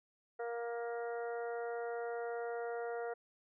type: harmonic tone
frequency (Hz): 234.9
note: A#3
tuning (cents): +13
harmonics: 2 / 3 / 4 / 5 / 6 / 7 / 8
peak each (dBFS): -39 / -43 / -55 / -57 / -49 / -62 / -54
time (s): 0.39-3.14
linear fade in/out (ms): 10
effects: none